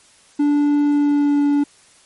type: tone with pitch glide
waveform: triangle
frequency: 291.1 to 287.8 Hz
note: D4 to D4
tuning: -15 to -35 cents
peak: -11 dBFS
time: 0.39-1.64 s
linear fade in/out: 10 ms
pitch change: -20 cents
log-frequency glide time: 0.85-1.44 s
effects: white hiss -51 dBFS RMS until 2.05 s + MP3 48 kbps